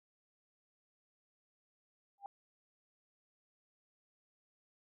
sine tone with exponential growth, 800 Hz, G5, 35 cents sharp, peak -38 dBFS, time 2.18-2.26 s, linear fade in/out 1 ms, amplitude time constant 16 ms, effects none

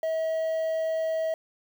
triangle tone with quantisation, 643 Hz, E5, 43 cents flat, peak -23 dBFS, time 0.03-1.34 s, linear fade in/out 2 ms, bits 8, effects none

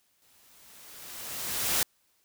white noise with exponential growth, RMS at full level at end -25 dBFS, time 0.22-1.83 s, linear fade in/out 1 ms, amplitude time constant 350 ms, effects white hiss -70 dBFS RMS until 2.24 s

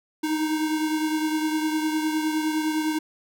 square beating tone pair, 310 / 319.8 Hz, D#4 / D#4, -6 / +48 cents, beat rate 9.8 Hz, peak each -24 / -32 dBFS, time 0.23-2.99 s, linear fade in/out 10 ms, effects none

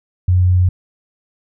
sine tone, 90.7 Hz, F#2, 34 cents flat, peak -9 dBFS, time 0.28-0.69 s, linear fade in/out 5 ms, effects none

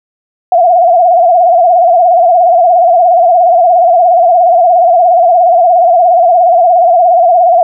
sine tone with vibrato, 699 Hz, F5, 1 cent sharp, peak -3 dBFS, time 0.52-7.63 s, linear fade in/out 2 ms, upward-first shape sine, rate 17 Hz, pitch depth 95 cents each way, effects none

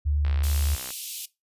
sine tone with vibrato, 73.42 Hz, D2, in tune, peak -21 dBFS, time 0.05-0.76 s, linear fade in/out 20 ms, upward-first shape sine, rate 9.6 Hz, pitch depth 10 cents each way
click train, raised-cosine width 0.3 ms, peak -22 dBFS, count 43, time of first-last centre 0.25-0.905 s, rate 64.1 Hz
white high-pass noise, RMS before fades -34 dBFS, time 0.43-1.26 s, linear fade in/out 10 ms, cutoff 2600 Hz, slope 48 dB/octave
effects noise-tail reverb RT60 0.2 s tail -19 dB re dry + resampled to 32000 Hz

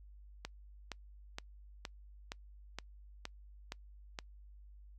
click train, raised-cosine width 0.2 ms, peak -23 dBFS, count 9, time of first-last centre 0.45-4.188 s, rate 2.14 Hz, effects noise-tail reverb RT60 0.1 s tail -26 dB re dry + added 50 Hz sine -53 dBFS peak until 4.98 s

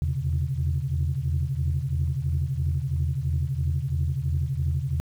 sine tone cluster, 80.7 / 83.7 / 128.3 / 140.3 Hz, E2 / E2 / C3 / C#3, -36 / +27 / -34 / +21 cents, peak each -28 dBFS, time 0.02-5 s, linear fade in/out 0 ms, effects tanh soft clip ceiling -15 dBFS + 9-bit

